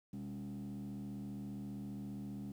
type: tone with frequency modulation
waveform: sine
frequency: 201.7 Hz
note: G3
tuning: 50 cents sharp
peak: -39 dBFS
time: 0.13-2.52 s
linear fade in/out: 5 ms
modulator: 75 Hz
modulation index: 0.98
effects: tanh soft clip ceiling -41 dBFS + 11-bit